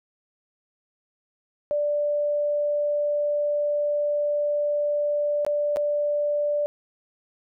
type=tone with dropouts; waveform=sine; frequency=587.3 Hz; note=D5; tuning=in tune; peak=-21 dBFS; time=1.71-6.66 s; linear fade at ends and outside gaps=0 ms; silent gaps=5.449-5.465 / 5.761-5.769 s; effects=none